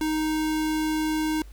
square tone, 311.1 Hz, D#4, in tune, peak -24 dBFS, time 0.01-1.42 s, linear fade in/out 2 ms, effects added 50 Hz sine -41 dBFS peak until 1.52 s + pink hiss -57 dBFS RMS until 1.52 s

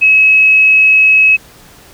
sine tone, 2568 Hz, E7, 46 cents flat, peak -4 dBFS, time 0.01-1.37 s, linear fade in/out 20 ms, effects pink hiss -40 dBFS RMS until 1.93 s

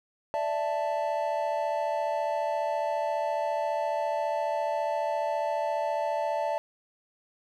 triangle chord, D suspended second, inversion none, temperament equal with one note detuned, 587.3 / 661.9 / 880 Hz, D5 / E5 / A5, 0 / +7 / 0 cents, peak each -29 dBFS, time 0.34-6.58 s, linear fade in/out 0 ms, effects none

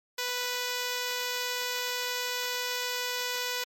5% pulse tone, 493.9 Hz, B4, in tune, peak -18 dBFS, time 0.18-3.64 s, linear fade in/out 5 ms, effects MP3 64 kbps

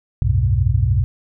sine tone cluster, 64.5 / 89.1 / 102.1 / 124.7 Hz, C2 / F2 / G#2 / B2, -24 / +35 / -29 / +17 cents, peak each -19 dBFS, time 0.22-1.04 s, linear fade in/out 0 ms, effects none

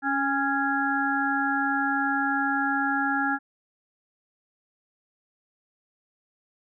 harmonic tone with a mistuned harmonic, 277.2 Hz, C#4, in tune, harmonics 1 / 3 / 5 / 6, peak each -28 / -28 / -28 / -28 dBFS, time 0.02-3.39 s, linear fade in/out 50 ms, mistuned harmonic 3, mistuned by -25 cents, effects none

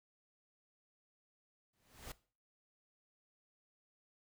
pink noise with exponential growth, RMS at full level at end -45 dBFS, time 1.73-2.12 s, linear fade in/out 5 ms, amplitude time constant 84 ms, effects noise-tail reverb RT60 0.4 s tail -19 dB re dry

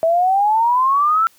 sine exponential sweep, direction up, 644 to 1352 Hz, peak -12 dBFS, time 0.03-1.27 s, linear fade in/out 0 ms, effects white hiss -53 dBFS RMS until 1.38 s + high-pass 80 Hz 12 dB/octave

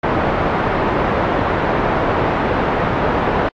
white low-pass noise, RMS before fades -17 dBFS, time 0.03-3.49 s, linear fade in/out 5 ms, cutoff 990 Hz, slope 12 dB/octave, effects low-pass 3000 Hz 12 dB/octave + AAC 64 kbps

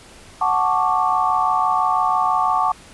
sine chord, D major seventh, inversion first, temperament equal, 740 / 880 / 1108.7 / 1174.7 Hz, F#5 / A5 / C#6 / D6, 0 / 0 / 0 / 0 cents, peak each -21 dBFS, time 0.41-2.72 s, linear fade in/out 5 ms, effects pink hiss -44 dBFS RMS until 2.93 s + resampled to 24000 Hz

